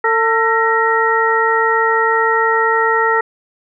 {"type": "harmonic tone with a mistuned harmonic", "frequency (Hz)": 449.2, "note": "A4", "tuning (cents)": 36, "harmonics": [1, 2, 3, 4], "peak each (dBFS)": [-17, -17, -17, -17], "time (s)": [0.04, 3.21], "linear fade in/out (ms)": 5, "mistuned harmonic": 4, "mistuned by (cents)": 79, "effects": []}